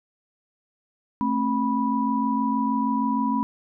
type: tone cluster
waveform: sine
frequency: 222.1 / 268.5 / 982 Hz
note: A3 / C4 / B5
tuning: +16 / +45 / -10 cents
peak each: -25 dBFS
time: 1.21-3.43 s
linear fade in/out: 0 ms
effects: none